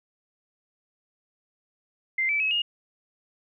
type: tone with pitch steps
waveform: sine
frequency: 2086 / 2315 / 2568 / 2850 Hz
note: C7 / D7 / E7 / F7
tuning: -6 / -25 / -46 / +34 cents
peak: -22 dBFS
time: 2.18-2.62 s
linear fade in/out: 5 ms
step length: 110 ms
effects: none